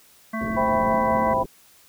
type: harmonic tone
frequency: 221.6 Hz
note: A3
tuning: 13 cents sharp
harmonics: 1 / 3 / 5 / 7 / 9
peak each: -27 / -33 / -32 / -38 / -34 dBFS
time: 0.33-1.34 s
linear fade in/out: 10 ms
type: low-pass noise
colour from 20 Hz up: white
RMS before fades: -33 dBFS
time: 0.41-1.46 s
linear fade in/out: 2 ms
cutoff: 390 Hz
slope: 24 dB/octave
type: chord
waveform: sine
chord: C major seventh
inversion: none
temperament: equal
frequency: 523.3 / 659.3 / 784 / 987.8 Hz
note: C5 / E5 / G5 / B5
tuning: 0 / 0 / 0 / 0 cents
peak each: -25 / -27 / -27 / -22 dBFS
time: 0.56-1.44 s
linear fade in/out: 20 ms
effects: white hiss -54 dBFS RMS until 1.88 s